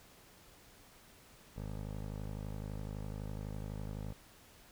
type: tone with low-pass filter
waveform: 15% pulse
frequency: 51.91 Hz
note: G#1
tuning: in tune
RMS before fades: -42 dBFS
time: 1.56-4.13 s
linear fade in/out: 10 ms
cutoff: 870 Hz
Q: 0.62
effects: pink hiss -60 dBFS RMS until 4.71 s